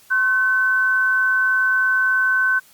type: tone pair together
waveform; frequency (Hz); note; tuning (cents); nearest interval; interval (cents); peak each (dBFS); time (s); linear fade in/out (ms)
sine; 1066.4 / 1523; C6 / F#6; +33 / +50; tritone; 617; -26 / -15; 0.1-2.6; 20
effects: white hiss -51 dBFS RMS until 2.73 s + Opus 48 kbps